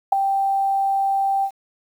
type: tone with ADSR envelope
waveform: sine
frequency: 784 Hz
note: G5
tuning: in tune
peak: -7 dBFS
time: 0.12-1.51 s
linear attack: 8 ms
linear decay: 3 ms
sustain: -10 dB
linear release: 73 ms
effects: 8-bit